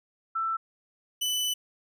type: tone pair in turn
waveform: sine / sawtooth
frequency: 1331 / 2991 Hz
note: E6 / F#7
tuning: +16 / +18 cents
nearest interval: octave + major second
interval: 1402 cents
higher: second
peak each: -26 / -23 dBFS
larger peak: second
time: 0.35-0.57 / 1.21-1.54 s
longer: second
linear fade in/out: 10 ms
effects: none